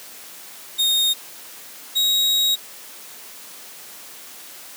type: tone pair in turn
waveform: 40% pulse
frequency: 3706 / 3799 Hz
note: A#7 / A#7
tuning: -11 / +32 cents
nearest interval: unison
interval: 43 cents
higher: second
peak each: -15 dBFS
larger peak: neither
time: 0.78-1.14 / 1.95-2.56 s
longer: second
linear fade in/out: 20 ms
effects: white hiss -40 dBFS RMS until 4.76 s + high-pass 200 Hz 12 dB/octave